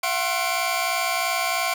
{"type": "tone cluster", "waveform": "sawtooth", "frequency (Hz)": [678, 741, 1066, 2341], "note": ["E5", "F#5", "C6", "D7"], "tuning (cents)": [49, 2, 32, -6], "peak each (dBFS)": -24, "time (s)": [0.03, 1.74], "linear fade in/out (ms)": 5, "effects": []}